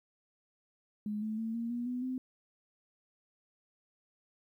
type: tone with pitch steps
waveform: sine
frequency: 210 / 217.2 / 224.6 / 232.2 / 240.1 / 248.3 / 256.8 Hz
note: G#3 / A3 / A3 / A#3 / B3 / B3 / C4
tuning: +19 / -22 / +36 / -7 / -49 / +9 / -32 cents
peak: -33 dBFS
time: 1.06-2.18 s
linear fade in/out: 2 ms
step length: 160 ms
effects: 12-bit